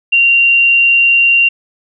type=tone; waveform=sine; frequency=2765 Hz; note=F7; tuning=18 cents flat; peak=-6 dBFS; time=0.12-1.49 s; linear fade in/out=10 ms; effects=none